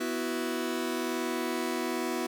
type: chord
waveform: sawtooth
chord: B suspended fourth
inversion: none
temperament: just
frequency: 246.9 / 329.3 / 370.4 Hz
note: B3 / E4 / F#4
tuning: 0 / -2 / +2 cents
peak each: -30 dBFS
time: 0-2.27 s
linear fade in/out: 10 ms
effects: none